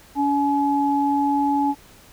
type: tone pair together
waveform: sine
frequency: 283.3 / 849 Hz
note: C#4 / G#5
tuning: +38 / +38 cents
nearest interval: octave + perfect fifth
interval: 1900 cents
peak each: -20 dBFS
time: 0.15-1.75 s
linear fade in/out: 50 ms
effects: pink hiss -49 dBFS RMS until 2.12 s